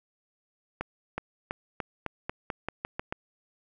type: accelerating click train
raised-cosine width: 0.5 ms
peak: -16 dBFS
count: 11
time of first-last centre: 0.81-3.125 s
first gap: 370 ms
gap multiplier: 0.89
effects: none

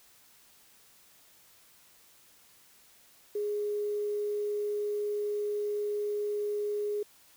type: tone with quantisation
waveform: sine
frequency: 415.3 Hz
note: G#4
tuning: in tune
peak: -29 dBFS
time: 3.35-7.03 s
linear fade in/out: 5 ms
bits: 9
effects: white hiss -60 dBFS RMS until 7.36 s

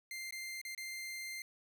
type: tone with dropouts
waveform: sawtooth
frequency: 2094 Hz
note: C7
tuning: 1 cent sharp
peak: -38 dBFS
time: 0.11-1.42 s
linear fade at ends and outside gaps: 2 ms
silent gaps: 0.308-0.324 / 0.615-0.65 / 0.749-0.777 s
effects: none

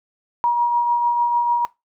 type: tone with tremolo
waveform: sine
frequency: 954 Hz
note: A#5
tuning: 40 cents sharp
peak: -13 dBFS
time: 0.44-1.65 s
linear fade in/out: 0 ms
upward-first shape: triangle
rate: 6.7 Hz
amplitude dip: 40%
effects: noise-tail reverb RT60 0.2 s tail -20 dB re dry

